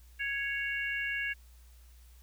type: harmonic tone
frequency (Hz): 554.4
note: C#5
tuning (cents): 0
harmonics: 3 / 4 / 5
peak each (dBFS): -34 / -36 / -38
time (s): 0.19-1.34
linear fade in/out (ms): 20
effects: added 60 Hz sine -53 dBFS peak until 2.22 s + white hiss -65 dBFS RMS until 2.22 s